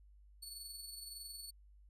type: tone with amplitude modulation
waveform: 20% pulse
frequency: 4435 Hz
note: C#8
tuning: in tune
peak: -39 dBFS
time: 0.42-1.51 s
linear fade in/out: 10 ms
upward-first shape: sine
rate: 21.7 Hz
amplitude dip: 45%
effects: added 50 Hz sine -59 dBFS peak until 1.89 s + resampled to 32000 Hz

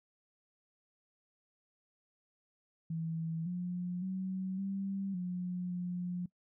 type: tone with pitch steps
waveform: sine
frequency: 163.2 / 178.3 / 188.1 / 195.3 / 179.7 / 178.1 Hz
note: E3 / F3 / F#3 / G3 / F3 / F3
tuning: -17 / +36 / +29 / -6 / +50 / +34 cents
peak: -34 dBFS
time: 2.9-6.26 s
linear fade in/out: 5 ms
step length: 560 ms
effects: noise-tail reverb RT60 0.1 s tail -22 dB re dry

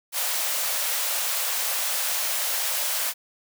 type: high-pass noise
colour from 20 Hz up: white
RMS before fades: -26 dBFS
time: 0.12-3.14 s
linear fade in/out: 50 ms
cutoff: 490 Hz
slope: 96 dB/octave
effects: none

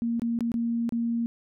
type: tone with dropouts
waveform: sine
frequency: 233.1 Hz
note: A#3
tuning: in tune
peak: -24 dBFS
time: 0.02-1.26 s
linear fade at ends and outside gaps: 0 ms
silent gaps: 0.196-0.219 / 0.389-0.407 / 0.518-0.541 / 0.892-0.923 s
effects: none

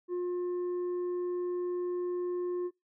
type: tone with tanh clipping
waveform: triangle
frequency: 356.2 Hz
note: F4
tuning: 34 cents sharp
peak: -31 dBFS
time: 0.08-2.71 s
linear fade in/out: 50 ms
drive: 8 dB
effects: noise-tail reverb RT60 0.2 s tail -24 dB re dry

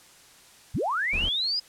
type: linear sweep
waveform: sine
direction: up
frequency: 46.25 to 5060 Hz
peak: -24 dBFS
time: 0.74-1.6 s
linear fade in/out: 10 ms
type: noise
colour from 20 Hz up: brown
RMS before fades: -31 dBFS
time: 1.13-1.29 s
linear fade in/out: 2 ms
effects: white hiss -53 dBFS RMS until 1.68 s + low-pass 10000 Hz 12 dB/octave

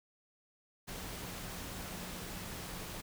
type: tone in noise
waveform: sine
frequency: 181.4 Hz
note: F#3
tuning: 34 cents flat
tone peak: -50 dBFS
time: 0.87-3.02 s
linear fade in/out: 20 ms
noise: pink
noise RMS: -44 dBFS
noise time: 0.87-3.02 s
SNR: -9 dB
effects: none

